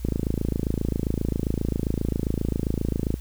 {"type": "click train", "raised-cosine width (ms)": 3, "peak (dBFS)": -11, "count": 86, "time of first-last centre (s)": [0.05, 3.141], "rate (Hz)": 27.5, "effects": ["added 60 Hz sine -33 dBFS peak until 3.2 s", "white hiss -51 dBFS RMS until 3.2 s"]}